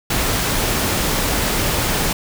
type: noise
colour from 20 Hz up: pink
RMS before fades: -19 dBFS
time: 0.1-2.13 s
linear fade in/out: 5 ms
effects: none